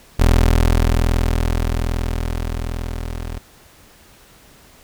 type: tone with level ramp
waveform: 25% pulse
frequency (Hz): 41.2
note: E1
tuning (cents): 0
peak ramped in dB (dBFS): -6 to -22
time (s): 0.19-3.39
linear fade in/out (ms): 10
effects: pink hiss -48 dBFS RMS until 4.83 s